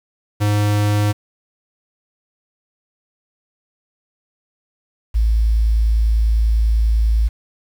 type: tone pair in turn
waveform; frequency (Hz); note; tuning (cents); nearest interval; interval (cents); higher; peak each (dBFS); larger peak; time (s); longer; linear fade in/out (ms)
square / sine; 103.9 / 55.04; G#2 / A1; +1 / +1; major seventh; 1100; first; -15 / -12; second; 0.4-1.13 / 5.14-7.29; second; 20
effects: 7-bit